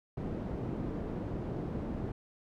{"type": "low-pass noise", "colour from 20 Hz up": "white", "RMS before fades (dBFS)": -37, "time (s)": [0.17, 2.12], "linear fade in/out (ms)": 5, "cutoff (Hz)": 310, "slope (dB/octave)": 12, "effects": []}